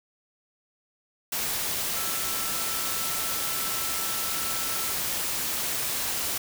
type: tone in noise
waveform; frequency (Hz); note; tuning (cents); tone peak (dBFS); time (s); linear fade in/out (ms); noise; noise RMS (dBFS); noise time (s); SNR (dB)
sine; 1331; E6; +16; -39; 1.96-4.93; 5; white; -29; 1.32-6.38; -13
effects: none